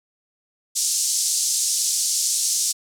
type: band-pass noise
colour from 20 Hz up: pink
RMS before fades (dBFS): -22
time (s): 0.75-2.73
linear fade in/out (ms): 20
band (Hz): 5400 to 9300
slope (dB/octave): 24
effects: none